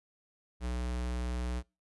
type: tone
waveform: square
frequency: 61.1 Hz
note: B1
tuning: 18 cents flat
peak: -33 dBFS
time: 0.6-1.63 s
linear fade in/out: 50 ms
effects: noise-tail reverb RT60 0.3 s tail -26 dB re dry + resampled to 24000 Hz